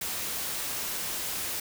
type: noise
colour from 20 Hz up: white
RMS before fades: -33 dBFS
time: 0.01-1.6 s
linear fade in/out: 5 ms
effects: none